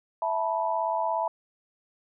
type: chord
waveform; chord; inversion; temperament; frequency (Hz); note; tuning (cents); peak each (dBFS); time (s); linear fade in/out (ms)
sine; E suspended fourth; none; equal with one note detuned; 659.3 / 880 / 977; E5 / A5 / B5; 0 / 0 / -19; -29; 0.22-1.28; 2
effects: none